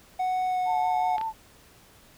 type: tone with pitch glide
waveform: triangle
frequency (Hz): 740 to 733.2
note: F#5 to F#5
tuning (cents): 0 to -16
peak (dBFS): -22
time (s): 0.19-1.17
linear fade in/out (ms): 10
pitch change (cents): -16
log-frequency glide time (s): 0.46-0.6
type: tone with vibrato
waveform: sine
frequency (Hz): 880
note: A5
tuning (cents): 0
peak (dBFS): -27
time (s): 0.65-1.33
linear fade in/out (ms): 50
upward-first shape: triangle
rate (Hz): 5.4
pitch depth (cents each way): 40
type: clicks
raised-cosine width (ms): 0.3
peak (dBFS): -21 / -21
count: 2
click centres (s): 1.182 / 1.213
effects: pink hiss -55 dBFS RMS until 2.17 s